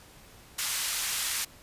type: band-pass noise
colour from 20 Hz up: white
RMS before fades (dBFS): -31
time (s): 0.58-1.45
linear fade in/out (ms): 10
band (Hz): 1200 to 11000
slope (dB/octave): 12
effects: pink hiss -53 dBFS RMS until 1.62 s + resampled to 32000 Hz